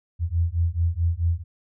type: beating tone pair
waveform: sine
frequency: 82.41 / 87.01 Hz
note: E2 / F2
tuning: 0 / -6 cents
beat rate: 4.6 Hz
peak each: -23 dBFS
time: 0.19-1.44 s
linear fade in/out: 50 ms
effects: none